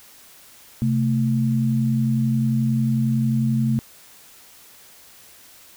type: tone pair together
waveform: sine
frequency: 130.81 / 222 Hz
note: C3 / A3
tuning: 0 / +16 cents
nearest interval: major sixth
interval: 916 cents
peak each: -20 / -20 dBFS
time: 0.82-3.79 s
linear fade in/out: 0 ms
effects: white hiss -48 dBFS RMS until 5.76 s